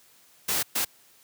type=noise bursts at uneven times; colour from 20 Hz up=white; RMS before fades=-26 dBFS; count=2; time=0.48-0.63 / 0.75-0.85 s; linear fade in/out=10 ms; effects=white hiss -58 dBFS RMS until 1.23 s + high-pass 80 Hz 12 dB/octave

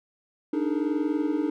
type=tone cluster; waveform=triangle; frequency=291.7 / 312.4 / 415.7 / 459.6 Hz; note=D4 / D#4 / G#4 / A#4; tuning=-12 / +7 / +2 / -25 cents; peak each=-25 / -25 / -32 / -33 dBFS; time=0.53-1.5 s; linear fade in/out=5 ms; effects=none

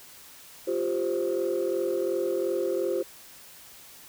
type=chord; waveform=sine; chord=F suspended second; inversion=none; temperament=equal; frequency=349.2 / 392 / 523.3 Hz; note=F4 / G4 / C5; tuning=0 / 0 / 0 cents; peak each=-28 dBFS; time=0.67-3.03 s; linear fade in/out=10 ms; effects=tanh soft clip ceiling -19 dBFS + white hiss -49 dBFS RMS until 4.08 s

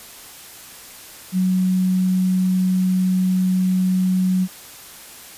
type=tone; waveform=sine; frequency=185.2 Hz; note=F#3; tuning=2 cents sharp; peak=-15 dBFS; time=1.32-4.48 s; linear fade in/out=50 ms; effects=white hiss -40 dBFS RMS until 5.37 s + resampled to 32000 Hz

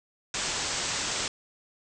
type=low-pass noise; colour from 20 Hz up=white; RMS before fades=-31 dBFS; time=0.34-1.28 s; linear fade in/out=2 ms; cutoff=8100 Hz; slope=96 dB/octave; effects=none

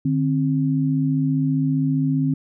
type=tone pair together; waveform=sine; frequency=150.6 / 265.7 Hz; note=D3 / C4; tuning=+44 / +27 cents; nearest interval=minor seventh; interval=983 cents; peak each=-20 dBFS; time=0.05-2.34 s; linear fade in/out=5 ms; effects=none

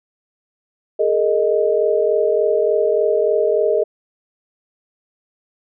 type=chord; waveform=sine; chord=Ab suspended second; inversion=none; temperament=equal with one note detuned; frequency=415.3 / 458.7 / 622.3 Hz; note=Ab4 / Bb4 / Eb5; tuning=0 / -28 / 0 cents; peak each=-18 dBFS; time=0.99-3.84 s; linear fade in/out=10 ms; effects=none

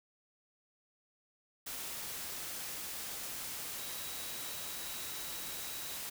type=tone in noise; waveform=sine; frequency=3878 Hz; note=B7; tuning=32 cents flat; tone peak=-51 dBFS; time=3.78-5.98 s; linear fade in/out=10 ms; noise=white; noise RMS=-42 dBFS; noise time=1.66-6.1 s; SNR=-12 dB; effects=none

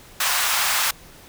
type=high-pass noise; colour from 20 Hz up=pink; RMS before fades=-21 dBFS; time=0.2-0.91 s; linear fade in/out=5 ms; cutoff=870 Hz; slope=24 dB/octave; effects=pink hiss -46 dBFS RMS until 1.28 s

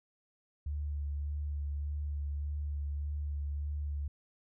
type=tone with vibrato; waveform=sine; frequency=72.8 Hz; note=D2; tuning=15 cents flat; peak=-33 dBFS; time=0.66-4.08 s; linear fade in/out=5 ms; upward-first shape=sine; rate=1.7 Hz; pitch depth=20 cents each way; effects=none

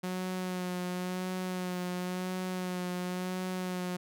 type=tone with vibrato; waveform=sawtooth; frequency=182.2 Hz; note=F#3; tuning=26 cents flat; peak=-29 dBFS; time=0.03-3.97 s; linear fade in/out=10 ms; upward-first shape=sine; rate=0.95 Hz; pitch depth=24 cents each way; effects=none

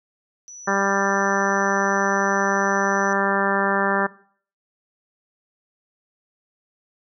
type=tone; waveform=sine; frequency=5920 Hz; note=F#8; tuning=in tune; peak=-37 dBFS; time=0.48-3.13 s; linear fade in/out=0 ms
type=harmonic tone; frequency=197.2 Hz; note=G3; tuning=11 cents sharp; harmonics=1 / 2 / 3 / 4 / 5 / 6 / 7 / 8 / 9; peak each=-27 / -27 / -27 / -27 / -27 / -27 / -27 / -27 / -27 dBFS; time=0.67-4.07 s; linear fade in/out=10 ms
effects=noise-tail reverb RT60 0.5 s tail -19 dB re dry

